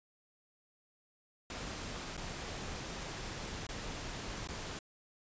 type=noise with dropouts; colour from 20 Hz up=pink; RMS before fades=-42 dBFS; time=1.5-4.79 s; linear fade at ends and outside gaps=2 ms; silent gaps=2.168-2.176 / 3.668-3.689 / 4.474-4.487 s; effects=resampled to 16000 Hz